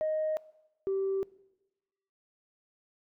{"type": "tone pair in turn", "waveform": "sine", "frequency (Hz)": [623, 387.7], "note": ["D#5", "G4"], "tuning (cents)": [2, -19], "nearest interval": "minor sixth", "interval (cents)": 821, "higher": "first", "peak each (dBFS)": -26, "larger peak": "neither", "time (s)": [[0.01, 0.37], [0.87, 1.23]], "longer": "neither", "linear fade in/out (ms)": 0, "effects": ["noise-tail reverb RT60 1.0 s tail -21 dB re dry", "tanh soft clip ceiling -24 dBFS"]}